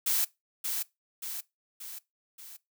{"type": "noise with echo", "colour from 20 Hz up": "blue", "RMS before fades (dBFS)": -27, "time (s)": [0.06, 0.25], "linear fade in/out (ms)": 10, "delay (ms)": 580, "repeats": 4, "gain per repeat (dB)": -5, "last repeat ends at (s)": 2.57, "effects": ["noise-tail reverb RT60 0.2 s tail -21 dB re dry"]}